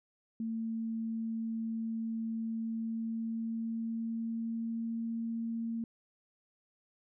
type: tone with pitch glide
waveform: sine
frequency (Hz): 225.4 to 228.9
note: A3 to A#3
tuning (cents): +42 to -31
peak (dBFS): -33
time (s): 0.4-5.84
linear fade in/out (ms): 2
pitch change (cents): +27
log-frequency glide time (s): 2.55-5.08
effects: none